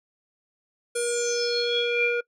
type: tone with low-pass filter sweep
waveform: square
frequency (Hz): 477.3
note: A#4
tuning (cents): +41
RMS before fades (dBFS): -25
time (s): 0.95-2.21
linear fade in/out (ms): 10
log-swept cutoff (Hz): 9800 to 1900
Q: 8.6
effects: noise-tail reverb RT60 0.1 s tail -23 dB re dry